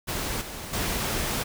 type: noise with level steps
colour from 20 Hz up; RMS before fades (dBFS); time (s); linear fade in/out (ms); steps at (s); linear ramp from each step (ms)
pink; -30 / -37 / -28; 0.07-1.44; 20; 0.41 / 0.73; 5
effects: none